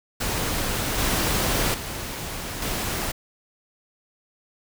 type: noise with level steps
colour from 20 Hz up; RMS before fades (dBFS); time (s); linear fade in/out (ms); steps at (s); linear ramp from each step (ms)
pink; -26 / -23 / -32 / -27; 0.2-3.12; 10; 0.98 / 1.74 / 2.62; 2
effects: none